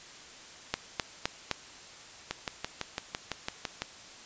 two click trains, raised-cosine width 0.2 ms, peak -10 / -14 dBFS, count 4 / 10, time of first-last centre 0.74-1.513 / 2.31-3.82 s, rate 3.88 / 5.96 Hz, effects white hiss -49 dBFS RMS until 4.25 s + resampled to 16000 Hz

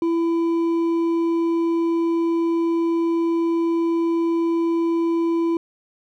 triangle tone with hard clipping, 334 Hz, E4, 23 cents sharp, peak -19 dBFS, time 0.02-5.57 s, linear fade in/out 2 ms, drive 8 dB, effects none

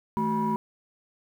sine tone cluster, 160.1 / 218.2 / 377.6 / 971 Hz, D#3 / A3 / F#4 / B5, +50 / -14 / +35 / -30 cents, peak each -34 / -26 / -33 / -26 dBFS, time 0.17-0.56 s, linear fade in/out 0 ms, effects tanh soft clip ceiling -17 dBFS + 9-bit

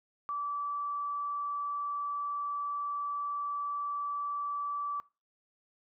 sine tone, 1157 Hz, D6, 26 cents flat, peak -32 dBFS, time 0.29-5 s, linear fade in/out 0 ms, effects noise-tail reverb RT60 0.3 s tail -21 dB re dry

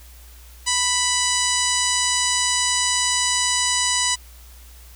harmonic tone, 989 Hz, B5, 2 cents sharp, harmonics 1 / 2 / 3 / 4 / 5 / 6 / 7 / 8 / 9, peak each -27 / -27 / -27 / -27 / -27 / -27 / -27 / -27 / -27 dBFS, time 0.66-4.16 s, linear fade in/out 20 ms, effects added 60 Hz sine -42 dBFS peak until 4.95 s + white hiss -49 dBFS RMS until 4.95 s

